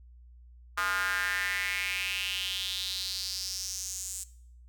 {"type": "tone with high-pass filter sweep", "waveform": "square", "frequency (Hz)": 94.5, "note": "F#2", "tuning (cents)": 37, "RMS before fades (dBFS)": -33, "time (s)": [0.77, 4.24], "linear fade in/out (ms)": 10, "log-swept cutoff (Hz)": [1300, 7700], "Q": 4.5, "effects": ["noise-tail reverb RT60 0.7 s tail -20 dB re dry", "added 60 Hz sine -50 dBFS peak until 4.68 s"]}